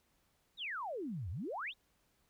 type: exponential two-way sweep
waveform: sine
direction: down then up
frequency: 3971 to 77.4 to 3971 Hz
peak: -38 dBFS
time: 0.57-1.74 s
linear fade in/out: 50 ms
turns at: 1.3 s
effects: pink hiss -75 dBFS RMS until 2.29 s